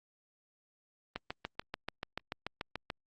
click train, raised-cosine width 0.3 ms, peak -20 dBFS, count 13, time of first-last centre 1.16-2.902 s, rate 6.89 Hz, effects Opus 32 kbps

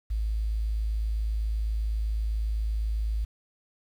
sine tone with quantisation, 53.9 Hz, A1, 35 cents flat, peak -25 dBFS, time 0.1-3.25 s, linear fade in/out 10 ms, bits 9, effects none

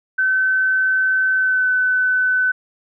sine tone with pitch glide, 1528 to 1508.7 Hz, G6 to F#6, -45 to +33 cents, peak -14 dBFS, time 0.18-2.52 s, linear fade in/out 10 ms, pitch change -22 cents, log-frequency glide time 1.35-1.7 s, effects none

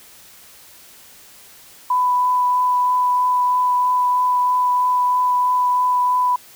sine tone with vibrato, 995 Hz, B5, 13 cents sharp, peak -14 dBFS, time 1.9-6.36 s, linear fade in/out 5 ms, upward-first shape triangle, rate 3.1 Hz, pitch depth 10 cents each way, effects white hiss -45 dBFS RMS until 6.55 s

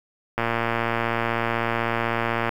click train, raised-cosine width 0.5 ms, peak -8 dBFS, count 246, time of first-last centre 0.38-2.492 s, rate 116 Hz, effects 7-bit

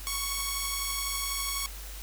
5% pulse beating tone pair, 1100 / 1112 Hz, C#6 / C#6, -14 / +5 cents, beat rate 12 Hz, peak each -25 / -19 dBFS, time 0.07-1.66 s, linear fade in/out 0 ms, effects added 49 Hz sine -40 dBFS peak until 2.02 s + white hiss -45 dBFS RMS until 2.02 s

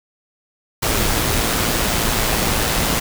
pink noise with amplitude modulation, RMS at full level -17 dBFS, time 0.82-3 s, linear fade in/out 10 ms, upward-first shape sine, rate 112 Hz, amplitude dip 35%, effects none

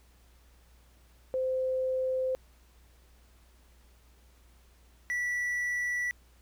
sine / triangle tone pair in turn, 518 / 1955.7 Hz, C5 / B6, -17 / -17 cents, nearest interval octave + major seventh, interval 2300 cents, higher second, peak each -27 / -27 dBFS, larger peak neither, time 1.34-2.35 / 5.1-6.11 s, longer neither, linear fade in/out 0 ms, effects added 60 Hz sine -58 dBFS peak until 6.41 s + pink hiss -65 dBFS RMS until 6.41 s

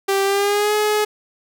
sawtooth tone with pitch glide, 392 to 422.6 Hz, G4 to G#4, 0 to +30 cents, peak -12 dBFS, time 0.08-1.05 s, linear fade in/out 10 ms, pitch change +130 cents, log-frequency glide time 0.24-0.74 s, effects none

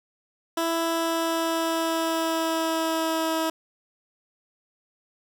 15% pulse tone with pitch glide, 331.2 to 322.5 Hz, E4 to E4, +8 to -38 cents, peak -17 dBFS, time 0.57-3.5 s, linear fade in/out 5 ms, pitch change -46 cents, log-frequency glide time 0.79-3.37 s, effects none

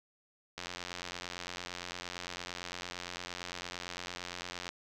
click train, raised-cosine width 0.2 ms, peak -22 dBFS, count 366, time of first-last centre 0.58-4.69 s, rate 88.8 Hz, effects none

